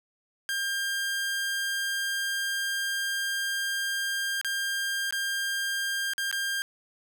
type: tone with dropouts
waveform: sawtooth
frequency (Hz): 1600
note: G6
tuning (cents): +35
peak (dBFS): -24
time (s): 0.49-6.62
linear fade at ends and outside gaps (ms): 0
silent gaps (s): 4.413-4.447 / 5.108-5.125 / 6.135-6.18 / 6.313-6.327
effects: none